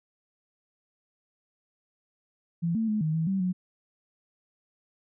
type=tone with pitch steps; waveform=sine; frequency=168.6 / 223.7 / 213.4 / 156.3 / 161.5 / 192.9 / 182.5 Hz; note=E3 / A3 / G#3 / D#3 / E3 / G3 / F#3; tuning=+39 / +29 / +47 / +8 / -35 / -28 / -24 cents; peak=-24 dBFS; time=2.62-3.53 s; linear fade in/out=20 ms; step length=130 ms; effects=none